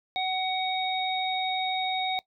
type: harmonic tone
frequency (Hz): 749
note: F#5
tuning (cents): +21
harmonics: 1 / 3 / 5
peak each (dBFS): -28 / -34 / -31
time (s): 0.16-2.19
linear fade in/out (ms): 0
effects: noise-tail reverb RT60 0.1 s tail -20 dB re dry